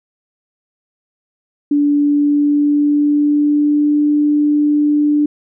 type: tone with pitch glide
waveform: sine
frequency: 290 to 295.6 Hz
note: D4 to D4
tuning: -22 to +11 cents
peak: -10 dBFS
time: 1.71-5.26 s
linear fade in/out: 5 ms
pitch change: +33 cents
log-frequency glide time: 1.95-4.02 s
effects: none